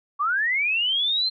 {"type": "linear sweep", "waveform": "sine", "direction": "up", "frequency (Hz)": [1108.7, 4186], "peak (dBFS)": -20, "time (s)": [0.19, 1.3], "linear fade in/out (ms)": 20, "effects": []}